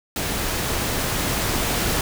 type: noise with level ramp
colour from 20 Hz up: pink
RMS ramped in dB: -25 to -22 dBFS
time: 0.16-2.01 s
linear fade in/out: 2 ms
effects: none